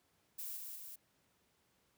violet noise with echo, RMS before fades -44 dBFS, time 0.38-0.58 s, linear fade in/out 10 ms, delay 190 ms, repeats 2, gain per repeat -3 dB, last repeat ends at 0.96 s, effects pink hiss -75 dBFS RMS until 1.97 s + high-pass 80 Hz 12 dB/octave

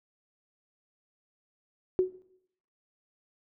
sine tone with exponential decay, 370 Hz, F#4, in tune, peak -18 dBFS, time 1.99-2.22 s, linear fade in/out 0 ms, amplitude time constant 49 ms, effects noise-tail reverb RT60 0.7 s tail -18 dB re dry

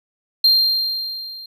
triangle tone with level ramp, 4185 Hz, C8, in tune, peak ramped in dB -8 to -32 dBFS, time 0.44-1.46 s, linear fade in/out 5 ms, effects none

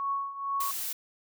sine tone with tremolo, 1108.7 Hz, C#6, in tune, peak -26 dBFS, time 0-0.71 s, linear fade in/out 0 ms, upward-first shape triangle, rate 2.2 Hz, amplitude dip 80%
blue noise, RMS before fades -34 dBFS, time 0.6-0.93 s, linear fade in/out 5 ms
effects none

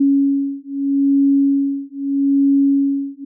sine beating tone pair, 277.2 / 277.99 Hz, C#4 / C#4, 0 / +5 cents, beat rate 0.79 Hz, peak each -16 dBFS, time 0-3.25 s, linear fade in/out 10 ms, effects none

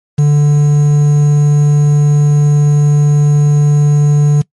triangle tone with quantisation, 146.8 Hz, D3, in tune, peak -3 dBFS, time 0.18-4.42 s, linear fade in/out 10 ms, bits 5, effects noise-tail reverb RT60 0.1 s tail -22 dB re dry + MP3 48 kbps

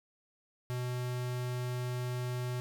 square tone, 124.3 Hz, B2, 12 cents sharp, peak -34 dBFS, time 0.7-2.6 s, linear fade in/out 0 ms, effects none

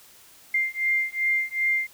sine beating tone pair, 2100 / 2102.6 Hz, C7 / C7, +6 / +8 cents, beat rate 2.6 Hz, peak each -25 dBFS, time 0.54-1.87 s, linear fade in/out 5 ms, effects white hiss -52 dBFS RMS until 1.93 s

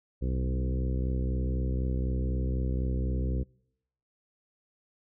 harmonic tone with a mistuned harmonic, 64 Hz, C2, 38 cents flat, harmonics 1 / 2 / 3 / 4 / 5 / 6 / 7 / 8, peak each -28 / -34 / -38 / -40 / -42 / -44 / -45 / -46 dBFS, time 0.21-3.44 s, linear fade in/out 20 ms, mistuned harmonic 2, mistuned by -16 cents, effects noise-tail reverb RT60 0.8 s tail -26 dB re dry

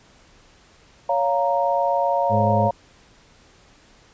sine chord, Bb minor, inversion first, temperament just, 559.4 / 699.2 / 932.3 Hz, Db5 / F5 / Bb5, +16 / +2 / 0 cents, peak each -22 dBFS, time 1.09-2.71 s, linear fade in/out 5 ms
harmonic tone, 105.7 Hz, G#2, 31 cents sharp, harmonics 1 / 2 / 4 / 5 / 6, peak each -21 / -24 / -31 / -29 / -38 dBFS, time 2.29-2.71 s, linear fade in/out 50 ms
effects pink hiss -53 dBFS RMS until 4.13 s + resampled to 16000 Hz

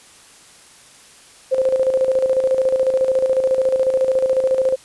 sine tone with tremolo, 523.3 Hz, C5, in tune, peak -12 dBFS, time 1.51-4.76 s, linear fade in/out 20 ms, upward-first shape square, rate 14 Hz, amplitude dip 55%, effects white hiss -46 dBFS RMS until 4.84 s + resampled to 24000 Hz

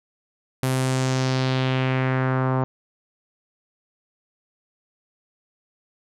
sawtooth tone with low-pass filter sweep, 130.4 Hz, C3, 5 cents flat, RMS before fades -22 dBFS, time 0.63-2.64 s, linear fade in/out 0 ms, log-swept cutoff 12000 to 1000 Hz, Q 2, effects none

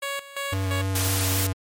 10% pulse tone with tremolo, 558 Hz, C#5, 11 cents sharp, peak -19 dBFS, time 0.02-0.82 s, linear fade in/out 10 ms, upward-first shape square, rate 2.9 Hz, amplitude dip 80%
square tone with vibrato, 95.2 Hz, F#2, 50 cents sharp, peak -24 dBFS, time 0.52-1.53 s, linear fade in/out 10 ms, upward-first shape square, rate 3.6 Hz, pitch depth 16 cents each way
white noise, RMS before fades -26 dBFS, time 0.95-1.47 s, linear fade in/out 5 ms
effects MP3 64 kbps

